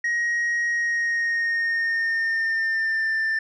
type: tone with pitch glide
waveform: sine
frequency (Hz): 1887 to 1781.1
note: A#6 to A6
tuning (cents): +21 to +21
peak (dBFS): -18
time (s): 0.04-3.39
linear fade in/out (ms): 5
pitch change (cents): -100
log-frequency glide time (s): 0.68-3.14
effects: tanh soft clip ceiling -20 dBFS